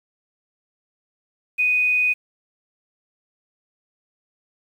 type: tone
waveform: sine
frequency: 2489 Hz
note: D#7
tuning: in tune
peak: -16 dBFS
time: 1.58-2.14 s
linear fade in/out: 20 ms
effects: 8-bit